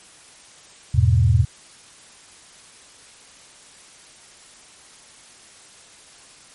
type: chord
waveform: sine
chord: E major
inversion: none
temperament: equal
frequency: 82.41 / 103.83 / 123.47 Hz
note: E2 / G#2 / B2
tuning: 0 / 0 / 0 cents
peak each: -17 dBFS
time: 0.94-1.45 s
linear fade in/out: 10 ms
effects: white hiss -47 dBFS RMS until 6.54 s + MP3 48 kbps